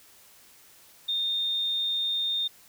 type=tone; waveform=sine; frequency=3648 Hz; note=A#7; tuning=38 cents flat; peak=-25 dBFS; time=1.08-2.48 s; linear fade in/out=10 ms; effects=white hiss -55 dBFS RMS until 2.68 s